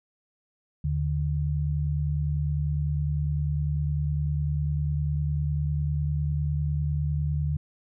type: tone pair together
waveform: sine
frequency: 77.78 / 147.72 Hz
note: D#2 / D3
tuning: 0 / +10 cents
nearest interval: major seventh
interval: 1110 cents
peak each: -27 / -26 dBFS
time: 0.84-7.57 s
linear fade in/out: 5 ms
effects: none